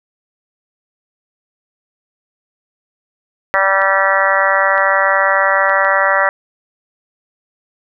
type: harmonic tone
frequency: 193.9 Hz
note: G3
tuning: 19 cents flat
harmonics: 3 / 4 / 5 / 6 / 7 / 8 / 9 / 10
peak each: -17 / -21 / -20 / -20 / -18 / -21 / -19 / -17 dBFS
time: 3.54-6.29 s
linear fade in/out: 0 ms
type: clicks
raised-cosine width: 0.3 ms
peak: -18 dBFS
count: 4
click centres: 3.818 / 4.779 / 5.695 / 5.848 s
effects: none